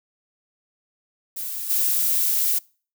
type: noise with level steps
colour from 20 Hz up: violet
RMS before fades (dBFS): -30 / -21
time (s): 1.36-2.59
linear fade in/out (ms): 10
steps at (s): 1.69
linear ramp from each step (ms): 20
effects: noise-tail reverb RT60 0.4 s tail -25 dB re dry